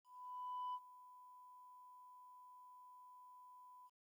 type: tone with ADSR envelope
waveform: sine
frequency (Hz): 997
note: B5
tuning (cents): +16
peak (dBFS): -39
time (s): 0.04-3.9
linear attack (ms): 700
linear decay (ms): 50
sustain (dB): -19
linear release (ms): 39
effects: tanh soft clip ceiling -40 dBFS + 13-bit